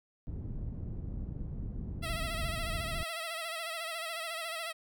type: low-pass noise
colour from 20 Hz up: pink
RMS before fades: -38 dBFS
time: 0.27-3.03 s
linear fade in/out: 0 ms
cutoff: 180 Hz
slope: 12 dB/octave
type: tone with vibrato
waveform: 10% pulse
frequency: 659.3 Hz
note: E5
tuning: in tune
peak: -28 dBFS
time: 2.02-4.73 s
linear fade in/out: 20 ms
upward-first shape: sine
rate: 14 Hz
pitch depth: 64 cents each way
effects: none